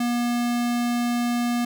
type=tone; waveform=square; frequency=240 Hz; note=B3; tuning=49 cents flat; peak=-22 dBFS; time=0-1.65 s; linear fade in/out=5 ms; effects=none